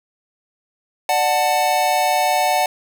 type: chord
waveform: square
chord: D major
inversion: none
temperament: equal with one note detuned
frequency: 595.2 / 740 / 880 Hz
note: D5 / F#5 / A5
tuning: +23 / 0 / 0 cents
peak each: -23 / -18 / -22 dBFS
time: 1.09-2.66 s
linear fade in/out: 2 ms
effects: none